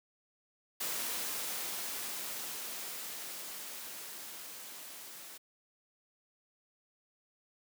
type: noise with level ramp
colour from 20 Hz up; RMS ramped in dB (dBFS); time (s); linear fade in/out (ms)
white; -36 to -49; 0.8-5.38; 10
effects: high-pass 200 Hz 12 dB/octave